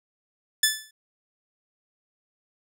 10% pulse tone with exponential decay, 1743 Hz, A6, 17 cents flat, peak -6 dBFS, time 0.63-0.91 s, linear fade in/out 5 ms, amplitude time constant 59 ms, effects none

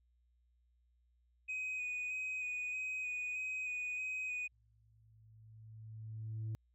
sine tone with vibrato, 2500 Hz, D#7, 8 cents sharp, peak -35 dBFS, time 1.48-4.48 s, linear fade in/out 20 ms, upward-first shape square, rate 1.6 Hz, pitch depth 14 cents each way
sine tone with exponential growth, 110 Hz, A2, in tune, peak -34 dBFS, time 4.52-6.55 s, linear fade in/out 0 ms, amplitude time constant 440 ms
effects tanh soft clip ceiling -36 dBFS + added 60 Hz sine -70 dBFS peak until 6.74 s

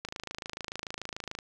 click train, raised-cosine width 0.2 ms, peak -19 dBFS, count 37, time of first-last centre 0.05-1.388 s, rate 26.9 Hz, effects none

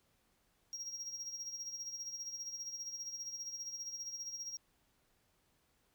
triangle tone with tremolo, 5620 Hz, F8, 10 cents sharp, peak -38 dBFS, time 0.73-4.57 s, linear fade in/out 0 ms, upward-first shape sine, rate 15 Hz, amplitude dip 60%, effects pink hiss -75 dBFS RMS until 5.94 s

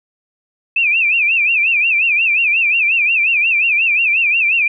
sine tone with vibrato, 2545 Hz, D#7, 39 cents sharp, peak -11 dBFS, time 0.76-4.68 s, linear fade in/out 5 ms, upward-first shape sine, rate 5.6 Hz, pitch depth 150 cents each way, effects none

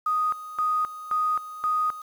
sine tone with tremolo, 1244.5 Hz, D#6, in tune, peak -21 dBFS, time 0.06-2.02 s, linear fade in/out 5 ms, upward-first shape square, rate 1.9 Hz, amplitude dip 80%, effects 8-bit

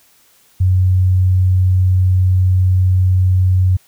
sine tone, 92.5 Hz, F#2, in tune, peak -9 dBFS, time 0.6-3.77 s, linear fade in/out 10 ms, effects white hiss -52 dBFS RMS until 3.87 s

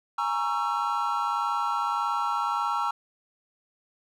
triangle chord, A# half-diminished seventh, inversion third, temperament equal with one note detuned, 830.6 / 932.3 / 1108.7 / 1341.6 Hz, G#5 / A#5 / C#6 / E6, 0 / 0 / 0 / +30 cents, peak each -30 / -28 / -30 / -27 dBFS, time 0.18-2.91 s, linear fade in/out 5 ms, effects none

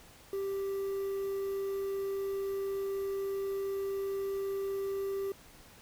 triangle tone with quantisation, 392 Hz, G4, in tune, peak -30 dBFS, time 0.33-5.32 s, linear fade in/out 2 ms, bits 9, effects pink hiss -56 dBFS RMS until 5.81 s

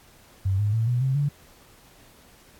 sine tone with pitch steps, 96 / 104.09 / 112.85 / 122.36 / 132.66 / 143.84 Hz, G2 / G#2 / A2 / B2 / C3 / D3, -36 / +4 / +44 / -16 / +24 / -36 cents, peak -20 dBFS, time 0.45-1.29 s, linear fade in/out 10 ms, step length 140 ms, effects pink hiss -54 dBFS RMS until 2.59 s + AAC 64 kbps

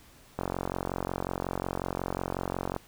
click train, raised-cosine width 1 ms, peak -16 dBFS, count 109, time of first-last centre 0.39-2.764 s, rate 45.5 Hz, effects pink hiss -56 dBFS RMS until 2.87 s

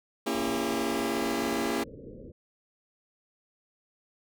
sawtooth chord, A# diminished seventh, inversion none, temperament just, 233.1 / 279.7 / 335.6 / 402.8 Hz, A#3 / C#4 / E4 / G4, 0 / +16 / +31 / +47 cents, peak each -29 dBFS, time 0.26-1.84 s, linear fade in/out 10 ms
white low-pass noise, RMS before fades -45 dBFS, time 0.34-2.32 s, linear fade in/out 10 ms, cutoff 540 Hz, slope 96 dB/octave
effects none

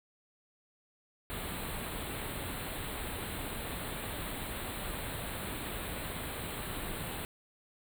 pink band-stop noise, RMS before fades -39 dBFS, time 1.3-7.25 s, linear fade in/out 0 ms, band 4200 to 7900 Hz, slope 96 dB/octave, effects none

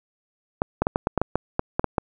clicks, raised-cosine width 1 ms, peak -6 dBFS, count 12, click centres 0.619 / 0.82 / 0.869 / 0.959 / 1.071 / 1.177 / 1.216 / 1.356 / 1.594 / 1.795 / 1.843 / 1.982 s, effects none

